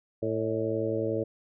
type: harmonic tone with a mistuned harmonic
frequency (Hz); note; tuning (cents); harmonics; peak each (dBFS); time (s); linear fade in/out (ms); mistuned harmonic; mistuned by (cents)
111.2; A2; +19; 1 / 2 / 3 / 4 / 5 / 6; -35 / -38 / -32 / -31 / -32 / -40; 0.22-1.24; 10; 6; -77
effects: none